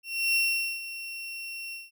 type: tone with ADSR envelope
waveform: 35% pulse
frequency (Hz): 2725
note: F7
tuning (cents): -43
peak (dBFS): -20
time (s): 0.03-1.91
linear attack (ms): 320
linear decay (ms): 450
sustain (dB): -14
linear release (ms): 180
effects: none